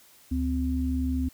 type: tone pair together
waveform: sine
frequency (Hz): 72.15 / 257.6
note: D2 / C4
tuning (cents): -30 / -27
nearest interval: octave + minor seventh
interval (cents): 2203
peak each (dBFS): -27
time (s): 0.31-1.29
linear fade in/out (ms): 10
effects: white hiss -56 dBFS RMS until 1.33 s